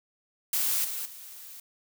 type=noise with level steps; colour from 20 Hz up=blue; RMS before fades=-27 / -34 / -45 dBFS; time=0.53-1.6 s; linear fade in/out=2 ms; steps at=0.84 / 1.05 s; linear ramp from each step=10 ms; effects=none